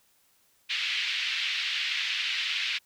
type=band-pass noise; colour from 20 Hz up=pink; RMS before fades=-30 dBFS; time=0.69-2.79 s; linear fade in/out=20 ms; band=2200 to 3800 Hz; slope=24 dB/octave; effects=white hiss -66 dBFS RMS until 2.85 s